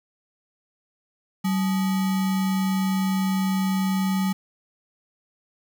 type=tone with sample-and-hold; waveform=sine; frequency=190.3 Hz; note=F#3; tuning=49 cents sharp; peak=-20 dBFS; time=1.44-4.33 s; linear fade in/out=10 ms; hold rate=1050 Hz; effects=none